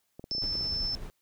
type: clicks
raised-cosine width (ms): 2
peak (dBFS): -29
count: 8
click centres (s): 0.195 / 0.241 / 0.315 / 0.35 / 0.382 / 0.438 / 0.554 / 0.61
type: tone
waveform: sine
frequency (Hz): 5290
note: E8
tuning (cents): +5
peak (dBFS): -29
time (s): 0.31-0.95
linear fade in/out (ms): 0
type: noise with tremolo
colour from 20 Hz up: brown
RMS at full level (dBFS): -38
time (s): 0.42-1.1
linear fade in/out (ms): 0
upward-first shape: sine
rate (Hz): 10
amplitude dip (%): 30
effects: white hiss -75 dBFS RMS until 1.21 s